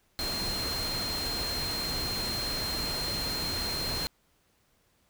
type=tone in noise; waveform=sine; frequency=4186 Hz; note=C8; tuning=in tune; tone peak=-32 dBFS; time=0.19-4.07 s; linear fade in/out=0 ms; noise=pink; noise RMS=-35 dBFS; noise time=0.19-4.07 s; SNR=0 dB; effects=pink hiss -69 dBFS RMS until 5.09 s